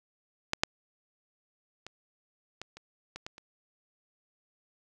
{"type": "clicks", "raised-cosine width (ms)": 0.2, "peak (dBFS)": [-10, -6, -25, -22, -30, -23, -22, -30], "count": 8, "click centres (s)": [0.534, 0.635, 1.866, 2.616, 2.77, 3.16, 3.265, 3.381], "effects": []}